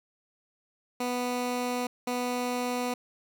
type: tone pair in turn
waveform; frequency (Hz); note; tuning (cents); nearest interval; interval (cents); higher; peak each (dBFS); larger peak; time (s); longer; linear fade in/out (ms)
15% pulse; 246.9 / 246.9; B3 / B3; 0 / 0; unison; 0; neither; -22; neither; 1-1.87 / 2.07-2.94; neither; 5
effects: none